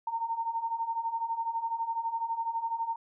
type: beating tone pair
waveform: sine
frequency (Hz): 907 / 919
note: A#5 / A#5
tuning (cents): -48 / -25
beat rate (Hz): 12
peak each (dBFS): -35 / -31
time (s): 0.07-2.96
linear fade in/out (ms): 5
effects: none